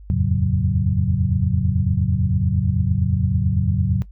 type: tone cluster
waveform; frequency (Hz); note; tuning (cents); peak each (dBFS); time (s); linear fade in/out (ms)
sine; 82.6 / 91.5 / 109.6 / 137.3 / 184.2; E2 / F#2 / A2 / C#3 / F#3; +4 / -19 / -6 / -16 / -7; -23; 0.1-4.02; 0
effects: noise-tail reverb RT60 0.1 s tail -17 dB re dry + added 50 Hz sine -38 dBFS peak until 4.11 s